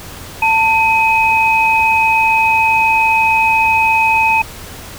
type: tone pair together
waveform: sine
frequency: 893 / 2526 Hz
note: A5 / D#7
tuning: +25 / +26 cents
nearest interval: octave + tritone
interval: 1801 cents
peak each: -12 dBFS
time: 0.42-4.42 s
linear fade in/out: 5 ms
effects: added 88 Hz sine -38 dBFS peak until 4.98 s + pink hiss -32 dBFS RMS until 4.98 s